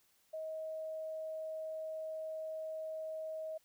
sine tone, 633 Hz, D#5, 30 cents sharp, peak -39 dBFS, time 0.33-3.58 s, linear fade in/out 10 ms, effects white hiss -72 dBFS RMS until 3.64 s

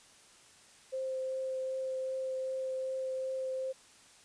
sine tone with vibrato, 523.3 Hz, C5, in tune, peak -33 dBFS, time 0.92-3.73 s, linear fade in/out 20 ms, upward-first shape triangle, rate 2.6 Hz, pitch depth 9 cents each way, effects white hiss -59 dBFS RMS until 4.24 s + resampled to 22050 Hz

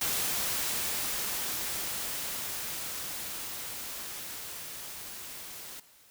white noise with level ramp, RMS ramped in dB -30 to -44 dBFS, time 0.01-5.8 s, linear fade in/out 5 ms, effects white hiss -59 dBFS RMS until 6.1 s

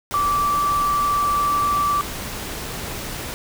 sine tone in noise, 1163 Hz, D6, 17 cents flat, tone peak -17 dBFS, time 0.14-2.01 s, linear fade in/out 0 ms, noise pink, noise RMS -30 dBFS, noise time 0.11-3.34 s, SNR +10 dB, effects none

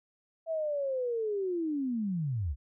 sine linear sweep, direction down, 662 to 59.4 Hz, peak -29 dBFS, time 0.46-2.56 s, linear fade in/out 50 ms, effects none

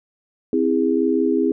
sine chord, C augmented, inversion none, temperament just, 261.6 / 327 / 408.8 Hz, C4 / E4 / G#4, 0 / -14 / -27 cents, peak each -20 dBFS, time 0.53-1.52 s, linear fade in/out 2 ms, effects none

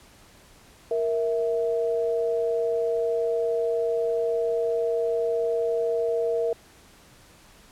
sine tone pair together, 466.2 / 655.7 Hz, A#4 / E5, 0 / -9 cents, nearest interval tritone, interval 591 cents, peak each -23 / -28 dBFS, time 0.91-6.53 s, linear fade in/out 2 ms, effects pink hiss -53 dBFS RMS until 7.71 s + low-pass 12000 Hz 12 dB/octave

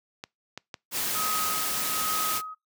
clicks, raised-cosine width 0.2 ms, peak -19 dBFS, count 6, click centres 0.239 / 0.576 / 0.742 / 0.994 / 1.146 / 1.392 s
white noise, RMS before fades -29 dBFS, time 0.91-2.42 s, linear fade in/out 50 ms
sine tone with tremolo, 1263 Hz, D#6, 26 cents sharp, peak -28 dBFS, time 1.14-2.55 s, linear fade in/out 20 ms, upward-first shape sine, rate 1.2 Hz, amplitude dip 70%
effects noise-tail reverb RT60 0.2 s tail -25 dB re dry + high-pass 100 Hz 12 dB/octave

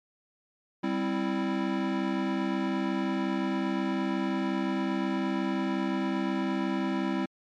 square chord, C major, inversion second, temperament equal, 196 / 261.6 / 329.6 Hz, G3 / C4 / E4, 0 / 0 / 0 cents, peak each -32 dBFS, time 0.83-7.26 s, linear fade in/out 10 ms, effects low-pass 3000 Hz 12 dB/octave + MP3 96 kbps

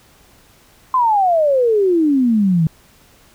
sine exponential sweep, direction down, 1051 to 154.6 Hz, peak -11 dBFS, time 0.94-2.67 s, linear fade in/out 2 ms, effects pink hiss -50 dBFS RMS until 3.34 s

